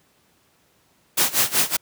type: noise with tremolo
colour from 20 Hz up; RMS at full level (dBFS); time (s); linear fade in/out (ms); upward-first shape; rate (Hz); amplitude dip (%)
white; -17; 1.17-1.77; 10; sine; 5.3; 90
effects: pink hiss -61 dBFS RMS until 1.81 s + high-pass 100 Hz 12 dB/octave